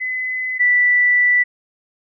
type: tone pair in turn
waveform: sine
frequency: 2021 / 1970.3 Hz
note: B6 / B6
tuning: +39 / -5 cents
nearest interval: unison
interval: 44 cents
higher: first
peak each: -20 / -11 dBFS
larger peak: second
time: 0-0.59 / 0.59-1.44 s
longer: second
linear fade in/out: 20 ms
effects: none